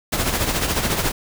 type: noise with tremolo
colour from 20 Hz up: pink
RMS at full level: -19 dBFS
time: 0.12-1.12 s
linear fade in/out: 10 ms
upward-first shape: sine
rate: 14 Hz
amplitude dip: 55%
effects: none